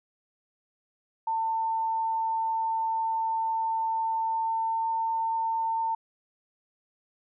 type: tone with pitch glide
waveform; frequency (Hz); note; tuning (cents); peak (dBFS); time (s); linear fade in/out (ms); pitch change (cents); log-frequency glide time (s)
sine; 897 to 902.2; A5 to A5; +33 to +43; -25; 1.27-5.95; 5; +10; 4.19-4.96
effects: none